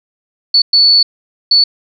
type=tone bursts at uneven times; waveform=sine; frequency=4452 Hz; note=C#8; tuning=7 cents sharp; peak=-5 dBFS; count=3; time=0.54-0.62 / 0.73-1.03 / 1.51-1.64 s; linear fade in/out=5 ms; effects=none